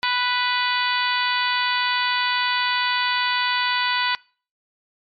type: harmonic tone with a mistuned harmonic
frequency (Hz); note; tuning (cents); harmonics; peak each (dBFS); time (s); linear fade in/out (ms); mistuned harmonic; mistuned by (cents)
493.9; B4; 0; 2 / 3 / 4 / 5 / 6 / 7 / 8 / 9; -24 / -26 / -27 / -28 / -29 / -29 / -30 / -31; 0.03-4.15; 0; 9; +38
effects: noise-tail reverb RT60 0.4 s tail -24 dB re dry + MP3 64 kbps